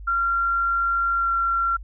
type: tone with pitch glide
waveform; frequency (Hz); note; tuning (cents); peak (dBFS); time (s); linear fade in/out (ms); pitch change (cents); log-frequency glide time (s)
sine; 1377 to 1367.5; F6 to F6; -25 to -37; -19; 0.07-1.77; 10; -12; 1.16-1.3
effects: added 50 Hz sine -35 dBFS peak until 1.83 s